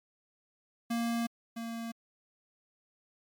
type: tone pair in turn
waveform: square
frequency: 233.1 / 229.9 Hz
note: A#3 / A#3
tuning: 0 / -24 cents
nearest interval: unison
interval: 24 cents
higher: first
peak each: -30 / -37 dBFS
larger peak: first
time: 0.9-1.27 / 1.56-1.92 s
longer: first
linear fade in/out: 10 ms
effects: MP3 96 kbps